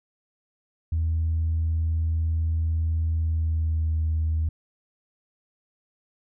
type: tone with pitch glide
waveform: sine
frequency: 81 to 79.42 Hz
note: E2 to D#2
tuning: -30 to +36 cents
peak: -20 dBFS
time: 0.92-4.49 s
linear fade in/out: 5 ms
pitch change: -34 cents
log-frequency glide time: 3.15-3.95 s
effects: tanh soft clip ceiling -18 dBFS